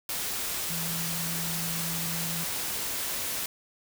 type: tone in noise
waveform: sine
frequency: 166.4 Hz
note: E3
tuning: 17 cents sharp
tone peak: -35 dBFS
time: 0.7-2.44 s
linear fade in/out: 2 ms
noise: white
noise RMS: -32 dBFS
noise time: 0.09-3.46 s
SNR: -6 dB
effects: none